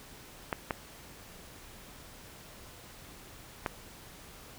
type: clicks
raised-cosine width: 0.5 ms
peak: -15 dBFS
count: 3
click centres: 0.528 / 0.708 / 3.662 s
effects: pink hiss -51 dBFS RMS until 4.58 s